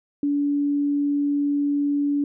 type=tone; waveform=sine; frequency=287.1 Hz; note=D4; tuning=39 cents flat; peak=-19 dBFS; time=0.23-2.24 s; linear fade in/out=2 ms; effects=none